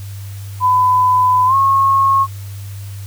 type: tone with pitch glide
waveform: sine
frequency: 1004 to 1088.6 Hz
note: B5 to C#6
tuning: +28 to -32 cents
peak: -9 dBFS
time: 0.6-2.27 s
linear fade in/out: 50 ms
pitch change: +140 cents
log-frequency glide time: 1.46-1.55 s
effects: added 99 Hz sine -26 dBFS peak until 3.06 s + white hiss -41 dBFS RMS until 3.06 s